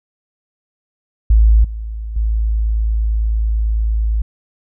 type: tone with level steps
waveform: sine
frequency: 54.5 Hz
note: A1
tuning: 16 cents flat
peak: -6 / -22 / -13 dBFS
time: 1.3-4.22 s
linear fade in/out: 5 ms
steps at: 1.64 / 2.16 s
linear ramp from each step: 5 ms
effects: none